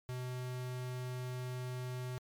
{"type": "tone", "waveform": "square", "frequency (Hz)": 126.1, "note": "B2", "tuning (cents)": 36, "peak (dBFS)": -39, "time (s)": [0.09, 2.18], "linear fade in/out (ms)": 0, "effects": ["MP3 96 kbps"]}